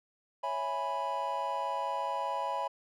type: chord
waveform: triangle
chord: C# minor seventh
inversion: none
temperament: equal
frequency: 554.4 / 659.3 / 830.6 / 987.8 Hz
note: C#5 / E5 / G#5 / B5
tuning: 0 / 0 / 0 / 0 cents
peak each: -37 / -38 / -35 / -32 dBFS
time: 0.43-2.68 s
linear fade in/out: 10 ms
effects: none